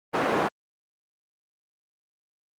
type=band-pass noise; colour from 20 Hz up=white; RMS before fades=-24 dBFS; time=0.13-0.49 s; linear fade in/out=20 ms; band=210 to 1000 Hz; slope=12 dB/octave; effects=Opus 24 kbps